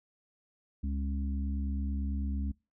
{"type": "harmonic tone", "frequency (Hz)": 69, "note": "C#2", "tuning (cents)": -7, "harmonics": [1, 3, 4], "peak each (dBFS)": [-31, -38, -43], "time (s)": [0.83, 2.52], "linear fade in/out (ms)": 10, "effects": ["noise-tail reverb RT60 0.3 s tail -25 dB re dry"]}